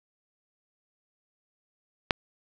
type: click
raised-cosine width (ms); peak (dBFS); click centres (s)
0.3; -5; 2.108
effects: none